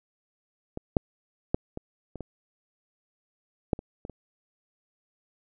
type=clicks; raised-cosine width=2 ms; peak=-20 / -7 / -9 / -21 / -25 / -22 / -9 / -24 / -24 / -27 dBFS; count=10; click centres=0.774 / 0.968 / 1.545 / 1.774 / 2.157 / 2.207 / 3.732 / 3.791 / 4.051 / 4.097 s; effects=none